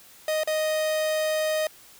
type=tone with dropouts; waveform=45% pulse; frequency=622.3 Hz; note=D#5; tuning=in tune; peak=-23 dBFS; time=0.28-1.67 s; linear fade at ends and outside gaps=2 ms; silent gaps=0.435-0.474 s; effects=white hiss -51 dBFS RMS until 1.99 s